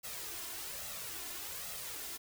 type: noise with flanger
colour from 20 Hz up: white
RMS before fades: -43 dBFS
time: 0.03-2.18 s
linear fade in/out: 20 ms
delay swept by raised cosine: 1.5 to 2.9 ms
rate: 1.2 Hz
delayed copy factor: +0.6
effects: none